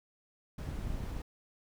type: noise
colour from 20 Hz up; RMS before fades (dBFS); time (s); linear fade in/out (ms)
brown; -39; 0.58-1.22; 5
type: clicks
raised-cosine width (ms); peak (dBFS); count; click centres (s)
5; -28; 8; 0.689 / 0.789 / 0.872 / 0.904 / 0.944 / 1.006 / 1.038 / 1.166
effects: none